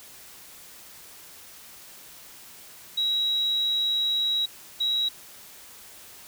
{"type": "tone bursts at uneven times", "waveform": "sine", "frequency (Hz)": 3860, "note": "B7", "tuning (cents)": -40, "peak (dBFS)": -22, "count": 2, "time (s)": [[2.97, 4.46], [4.8, 5.09]], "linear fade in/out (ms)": 10, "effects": ["white hiss -47 dBFS RMS until 6.27 s"]}